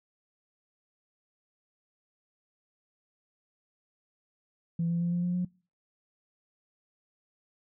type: tone with pitch steps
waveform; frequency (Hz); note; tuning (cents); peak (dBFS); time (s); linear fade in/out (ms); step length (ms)
sine; 168 / 170.25 / 172.52 / 174.83 / 177.17 / 179.54; E3 / F3 / F3 / F3 / F3 / F3; +33 / -44 / -21 / +2 / +25 / +48; -25; 4.79-5.45; 5; 110
effects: noise-tail reverb RT60 0.4 s tail -26 dB re dry + tanh soft clip ceiling -22 dBFS